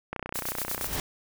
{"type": "click train", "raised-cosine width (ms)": 0.5, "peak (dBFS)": -17, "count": 23, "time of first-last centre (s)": [0.13, 0.844], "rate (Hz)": 30.8}
{"type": "noise with tremolo", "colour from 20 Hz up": "blue", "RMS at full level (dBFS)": -32, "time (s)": [0.34, 0.97], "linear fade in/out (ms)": 20, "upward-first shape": "square", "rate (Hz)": 8.5, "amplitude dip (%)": 60}
{"type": "noise with exponential growth", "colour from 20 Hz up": "pink", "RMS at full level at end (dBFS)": -28, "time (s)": [0.57, 1], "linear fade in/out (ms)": 1, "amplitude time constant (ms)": 92}
{"effects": []}